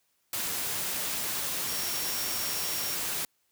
sine tone in noise, 5570 Hz, F8, 5 cents flat, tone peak -37 dBFS, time 1.68-2.95 s, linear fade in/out 2 ms, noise white, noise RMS -32 dBFS, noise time 0.33-3.25 s, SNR -8 dB, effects white hiss -73 dBFS RMS until 3.51 s + high-pass 60 Hz 12 dB/octave

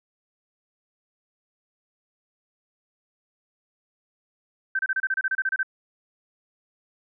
sine tone bursts, 1550 Hz, G6, 20 cents flat, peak -21 dBFS, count 13, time 4.75-5.631 s, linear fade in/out 5 ms, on 41 ms, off 29 ms, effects none

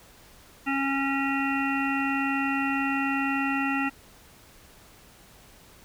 harmonic tone, 274.1 Hz, C#4, 19 cents flat, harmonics 1 / 3 / 5 / 7 / 9 / 10, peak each -27 / -32 / -32 / -32 / -37 / -33 dBFS, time 0.66-3.9 s, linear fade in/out 20 ms, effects pink hiss -53 dBFS RMS until 5.84 s

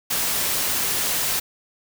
white noise, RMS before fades -23 dBFS, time 0.1-1.4 s, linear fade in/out 10 ms, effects none

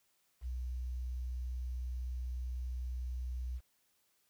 sine tone with quantisation, 62.1 Hz, B1, 10 cents sharp, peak -36 dBFS, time 0.41-3.61 s, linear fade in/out 50 ms, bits 11, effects white hiss -75 dBFS RMS until 4.29 s

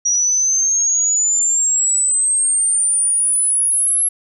sine exponential sweep, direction up, 5760 to 11175 Hz, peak -13 dBFS, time 0.05-4.09 s, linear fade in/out 10 ms, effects none

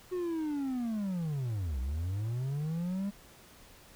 triangle linear two-way sweep, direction down then up, 370 to 60.7 to 204.3 Hz, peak -29 dBFS, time 0.11-3.11 s, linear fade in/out 20 ms, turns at 1.8 s, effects pink hiss -56 dBFS RMS until 3.95 s

